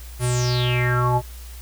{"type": "tone with low-pass filter sweep", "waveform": "square", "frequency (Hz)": 123.47, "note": "B2", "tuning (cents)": 0, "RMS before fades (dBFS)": -20, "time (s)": [0.19, 1.22], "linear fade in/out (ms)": 50, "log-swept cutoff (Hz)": [11000, 730], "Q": 8.1, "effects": ["added 60 Hz sine -35 dBFS peak until 1.61 s", "white hiss -45 dBFS RMS until 1.61 s"]}